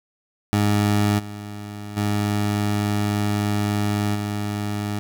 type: tone with level steps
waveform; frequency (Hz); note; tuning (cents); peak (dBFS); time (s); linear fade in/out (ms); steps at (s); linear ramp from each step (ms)
20% pulse; 103.5; G#2; -5; -12 / -27 / -15 / -19; 0.53-4.99; 0; 1.18 / 1.96 / 4.14; 20
effects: none